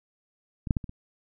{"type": "clicks", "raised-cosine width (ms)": 5, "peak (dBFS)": [-21, -9, -13, -24, -27], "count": 5, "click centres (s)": [0.672, 0.708, 0.768, 0.842, 0.894], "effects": []}